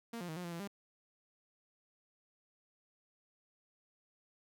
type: tone with pitch steps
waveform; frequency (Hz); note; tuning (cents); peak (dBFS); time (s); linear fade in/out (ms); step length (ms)
sawtooth; 232.1 / 175.9 / 158.1 / 178.8 / 171.7 / 168.7 / 199.9; A#3 / F3 / D#3 / F3 / F3 / E3 / G3; -7 / +13 / +28 / +41 / -29 / +40 / +34; -37; 0.13-0.676; 5; 78
effects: none